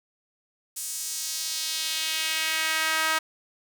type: tone with high-pass filter sweep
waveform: sawtooth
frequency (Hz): 317.7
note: D#4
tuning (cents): +36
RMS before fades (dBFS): -28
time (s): 0.76-3.19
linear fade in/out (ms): 10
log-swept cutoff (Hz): 8300 to 1300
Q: 1.4
effects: none